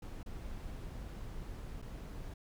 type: noise with dropouts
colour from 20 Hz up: brown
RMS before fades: -44 dBFS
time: 0.02-2.34 s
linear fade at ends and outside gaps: 5 ms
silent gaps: 0.231-0.26 / 1.818-1.823 s
effects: none